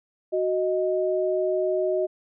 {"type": "tone pair together", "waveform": "sine", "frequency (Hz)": [371, 624], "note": ["F#4", "D#5"], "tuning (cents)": [5, 5], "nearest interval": "major sixth", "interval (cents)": 900, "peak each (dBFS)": -24, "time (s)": [0.32, 2.07], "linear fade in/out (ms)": 20, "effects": []}